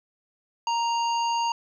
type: harmonic tone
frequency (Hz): 933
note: A#5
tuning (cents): +1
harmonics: 1 / 3 / 5 / 7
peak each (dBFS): -23 / -33 / -37 / -40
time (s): 0.67-1.52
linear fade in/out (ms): 2
effects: 10-bit